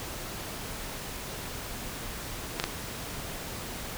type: clicks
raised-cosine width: 0.2 ms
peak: -9 dBFS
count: 2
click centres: 2.599 / 2.64 s
effects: pink hiss -38 dBFS RMS until 3.97 s